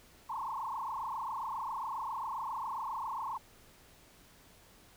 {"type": "tone with frequency modulation", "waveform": "sine", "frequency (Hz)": 987.8, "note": "B5", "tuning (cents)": 0, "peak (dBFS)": -35, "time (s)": [0.29, 3.38], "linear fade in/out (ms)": 10, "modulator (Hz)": 27.4, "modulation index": 4.5, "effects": ["pink hiss -60 dBFS RMS until 4.96 s"]}